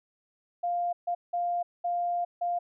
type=tone bursts at uneven times; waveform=sine; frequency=700 Hz; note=F5; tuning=4 cents sharp; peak=-26 dBFS; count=5; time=0.63-0.93 / 1.07-1.15 / 1.33-1.63 / 1.84-2.25 / 2.41-2.59 s; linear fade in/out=10 ms; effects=none